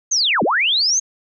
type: linear two-way sweep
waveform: sine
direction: down then up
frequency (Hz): 6560 to 165 to 6560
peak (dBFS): -14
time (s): 0.11-1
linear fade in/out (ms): 10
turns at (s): 0.43
effects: none

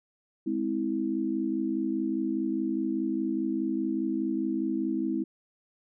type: chord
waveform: sine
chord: Ab augmented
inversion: none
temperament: just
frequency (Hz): 207.7 / 259.6 / 324.5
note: Ab3 / C4 / E4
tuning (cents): 0 / -13 / -27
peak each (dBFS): -33 / -31 / -29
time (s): 0.46-5.24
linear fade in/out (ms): 10
effects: none

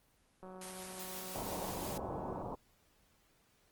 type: click train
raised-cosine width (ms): 1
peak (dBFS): -37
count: 371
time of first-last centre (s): 0.43-2.419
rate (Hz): 186
type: noise with tremolo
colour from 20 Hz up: white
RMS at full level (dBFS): -45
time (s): 0.61-1.98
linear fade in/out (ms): 5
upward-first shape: triangle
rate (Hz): 5.8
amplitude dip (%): 25
type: low-pass noise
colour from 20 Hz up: white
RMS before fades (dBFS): -42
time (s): 1.35-2.55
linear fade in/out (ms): 2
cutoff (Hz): 1000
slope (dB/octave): 48
effects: pink hiss -71 dBFS RMS until 3.71 s + Opus 24 kbps

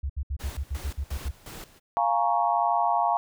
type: tone bursts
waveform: sine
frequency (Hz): 69.3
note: C#2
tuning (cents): 0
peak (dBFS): -26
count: 10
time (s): 0.03-1.312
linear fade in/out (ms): 10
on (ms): 67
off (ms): 68
type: noise with tremolo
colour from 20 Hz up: pink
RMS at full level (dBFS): -41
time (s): 0.39-1.8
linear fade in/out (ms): 20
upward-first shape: square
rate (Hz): 2.8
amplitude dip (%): 80
type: chord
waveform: sine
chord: Bb minor seventh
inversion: second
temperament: equal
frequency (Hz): 698.5 / 830.6 / 932.3 / 1108.7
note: F5 / Ab5 / Bb5 / Db6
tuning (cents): 0 / 0 / 0 / 0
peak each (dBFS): -25 / -27 / -26 / -29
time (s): 1.97-3.17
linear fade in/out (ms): 0
effects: none

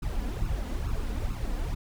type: noise with flanger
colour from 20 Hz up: brown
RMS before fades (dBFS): -30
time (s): 0.02-1.75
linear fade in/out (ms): 10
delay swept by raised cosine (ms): 0.75 to 4.15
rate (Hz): 2.3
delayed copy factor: +0.8
effects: none

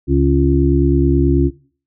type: harmonic tone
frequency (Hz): 69.3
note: C#2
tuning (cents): 0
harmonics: 1 / 2 / 4 / 5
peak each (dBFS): -16 / -16 / -16 / -16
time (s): 0.07-1.51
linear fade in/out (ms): 50
effects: noise-tail reverb RT60 0.4 s tail -17 dB re dry

